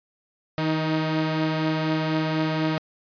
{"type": "tone pair together", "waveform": "sawtooth", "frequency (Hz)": [158.5, 312.9], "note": ["D#3", "D#4"], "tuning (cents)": [32, 10], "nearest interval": "octave", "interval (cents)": 1178, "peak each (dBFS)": -21, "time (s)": [0.58, 2.78], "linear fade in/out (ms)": 0, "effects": ["resampled to 11025 Hz"]}